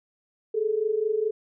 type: tone pair together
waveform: sine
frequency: 415.3 / 440 Hz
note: G#4 / A4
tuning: 0 / 0 cents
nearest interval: minor second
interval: 100 cents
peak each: -27 / -24 dBFS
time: 0.54-1.31 s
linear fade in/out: 10 ms
effects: none